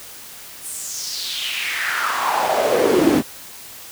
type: noise with high-pass filter sweep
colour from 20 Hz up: brown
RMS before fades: -20 dBFS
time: 0.61-3.23 s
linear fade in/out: 50 ms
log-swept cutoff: 10000 to 250 Hz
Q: 4.2
effects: white hiss -38 dBFS RMS until 3.91 s